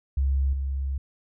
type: tone with level steps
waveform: sine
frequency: 67.9 Hz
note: C#2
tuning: 35 cents flat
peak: -20 / -25 dBFS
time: 0.17-0.98 s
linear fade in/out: 5 ms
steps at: 0.53 s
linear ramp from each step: 2 ms
effects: none